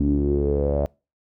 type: tone with low-pass filter sweep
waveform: sawtooth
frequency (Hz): 71.3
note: C#2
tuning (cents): +49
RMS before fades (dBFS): -21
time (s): 0-0.86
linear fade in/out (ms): 0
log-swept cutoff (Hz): 260 to 620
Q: 8
effects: noise-tail reverb RT60 0.3 s tail -26 dB re dry